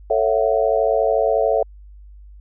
sine chord, F# minor seventh, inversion first, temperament just, 444 / 555 / 666 / 740 Hz, A4 / C#5 / E5 / F#5, +16 / +2 / +18 / 0 cents, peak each -20 / -20 / -19 / -24 dBFS, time 0.1-1.63 s, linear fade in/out 5 ms, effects added 50 Hz sine -39 dBFS peak until 2.4 s

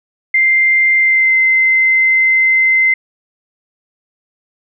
sine tone with pitch glide, 2093 to 2069 Hz, C7 to C7, 0 to -20 cents, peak -8 dBFS, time 0.34-2.94 s, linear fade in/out 5 ms, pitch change -20 cents, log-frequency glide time 0.96-1.37 s, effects none

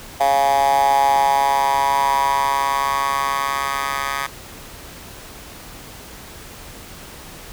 10% pulse tone with high-pass filter sweep, 138.59 Hz, C#3, in tune, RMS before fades -18 dBFS, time 0.2-4.27 s, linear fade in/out 10 ms, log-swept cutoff 740 to 1300 Hz, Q 7.3, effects pink hiss -38 dBFS RMS until 7.52 s

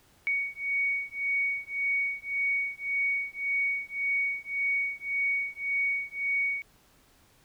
sine beating tone pair, 2236 / 2237.8 Hz, C#7 / C#7, +14 / +16 cents, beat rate 1.8 Hz, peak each -30 dBFS, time 0.27-6.62 s, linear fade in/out 0 ms, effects pink hiss -62 dBFS RMS until 7.44 s

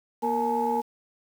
sine tone cluster, 238.3 / 463.4 / 848 / 917 Hz, A#3 / A#4 / G#5 / A#5, +38 / -10 / +36 / -29 cents, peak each -30 / -28 / -25 / -32 dBFS, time 0.22-0.82 s, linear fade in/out 20 ms, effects tanh soft clip ceiling -14 dBFS + 8-bit

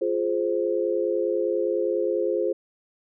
sine chord, F minor, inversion none, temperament just, 349.2 / 419.1 / 523.8 Hz, F4 / Ab4 / C5, 0 / +16 / +2 cents, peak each -26 dBFS, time 0.01-2.53 s, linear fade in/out 10 ms, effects none

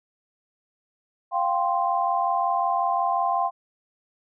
sine chord, F suspended second, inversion none, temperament equal, 698.5 / 784 / 1046.5 Hz, F5 / G5 / C6, 0 / 0 / 0 cents, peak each -25 dBFS, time 1.31-3.51 s, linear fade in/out 50 ms, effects none

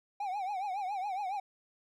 triangle tone with vibrato, 782 Hz, G5, 4 cents flat, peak -31 dBFS, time 0.2-1.4 s, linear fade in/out 5 ms, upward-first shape triangle, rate 7.2 Hz, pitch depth 150 cents each way, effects none

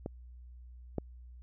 clicks, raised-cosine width 2 ms, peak -23 / -19 dBFS, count 2, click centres 0.061 / 0.983 s, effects added 61 Hz sine -48 dBFS peak until 1.42 s

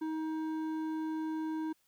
triangle tone with hard clipping, 315.6 Hz, D#4, 25 cents sharp, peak -35 dBFS, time 0.01-1.73 s, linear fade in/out 10 ms, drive 12 dB, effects white hiss -73 dBFS RMS until 1.87 s

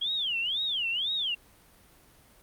sine tone with vibrato, 3193 Hz, G7, 31 cents sharp, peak -27 dBFS, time 0.01-1.35 s, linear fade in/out 10 ms, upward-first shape sine, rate 2 Hz, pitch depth 300 cents each way, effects pink hiss -58 dBFS RMS until 2.42 s + Opus 32 kbps

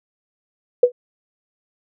sine tone with exponential decay, 491.7 Hz, B4, 8 cents flat, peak -4 dBFS, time 0.83-0.92 s, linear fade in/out 5 ms, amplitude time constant 19 ms, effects none

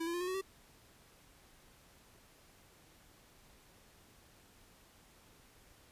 square tone with pitch steps, 330 / 340.3 / 350.8 / 361.7 / 373 / 384.6 Hz, E4 / F4 / F4 / F#4 / F#4 / G4, +2 / -45 / +8 / -39 / +14 / -33 cents, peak -36 dBFS, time 0-0.414 s, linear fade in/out 10 ms, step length 69 ms, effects pink hiss -63 dBFS RMS until 5.91 s + resampled to 32000 Hz

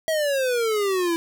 square exponential sweep, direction down, 650 to 329.6 Hz, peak -21 dBFS, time 0.08-1.16 s, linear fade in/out 0 ms, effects none

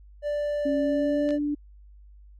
triangle tone, 587.3 Hz, D5, in tune, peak -23 dBFS, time 0.22-1.39 s, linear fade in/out 50 ms
sine tone with pitch glide, 277.2 to 292.8 Hz, C#4 to D4, 0 to -5 cents, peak -24 dBFS, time 0.65-1.55 s, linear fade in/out 10 ms, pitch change +95 cents, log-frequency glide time 0.76-1.35 s
clicks, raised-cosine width 0.2 ms, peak -25 dBFS, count 2, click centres 1.29 / 1.307 s
effects added 50 Hz sine -47 dBFS peak until 2.39 s

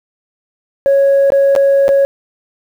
sine tone with dropouts, 553 Hz, C#5, 4 cents flat, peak -5 dBFS, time 0.86-2.05 s, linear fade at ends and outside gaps 0 ms, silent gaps 1.303-1.321 / 1.552-1.562 / 1.881-1.89 s, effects tanh soft clip ceiling -5 dBFS + 7-bit

